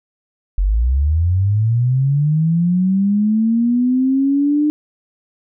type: linear sweep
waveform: sine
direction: up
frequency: 43.82 to 302.2 Hz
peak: -12 dBFS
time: 0.58-4.7 s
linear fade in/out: 0 ms
effects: none